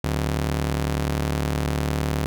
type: ring-modulated tone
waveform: sawtooth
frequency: 110.2 Hz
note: A2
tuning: 3 cents sharp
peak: -15 dBFS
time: 0.04-2.26 s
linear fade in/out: 0 ms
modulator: 35.3 Hz
effects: none